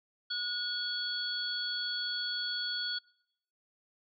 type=tone cluster; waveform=sine; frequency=1452 / 3354 / 4437 Hz; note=F#6 / G#7 / C#8; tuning=-33 / +16 / +1 cents; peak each=-38 / -37 / -35 dBFS; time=0.3-2.99 s; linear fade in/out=10 ms; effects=noise-tail reverb RT60 0.8 s tail -25 dB re dry